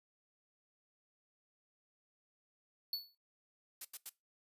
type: tone with exponential decay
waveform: square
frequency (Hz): 4435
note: C#8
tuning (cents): 0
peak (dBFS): -33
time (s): 2.93-3.15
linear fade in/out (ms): 2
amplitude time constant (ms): 46
type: noise bursts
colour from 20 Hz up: blue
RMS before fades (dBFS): -44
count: 3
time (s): 3.81-4.095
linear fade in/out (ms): 5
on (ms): 39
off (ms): 84
effects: noise-tail reverb RT60 0.2 s tail -20 dB re dry + resampled to 32000 Hz